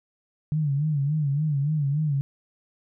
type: tone with vibrato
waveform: sine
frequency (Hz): 146.83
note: D3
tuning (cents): 0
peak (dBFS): -21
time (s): 0.52-2.21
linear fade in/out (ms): 0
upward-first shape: sine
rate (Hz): 3.5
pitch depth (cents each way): 110
effects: none